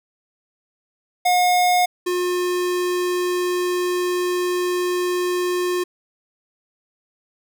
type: tone pair in turn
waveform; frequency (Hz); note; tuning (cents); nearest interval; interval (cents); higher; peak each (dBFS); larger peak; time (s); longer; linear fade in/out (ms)
square; 720 / 358.3; F#5 / F4; -47 / +44; octave; 1209; first; -15 / -20; first; 1.25-1.86 / 2.06-5.84; second; 10
effects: none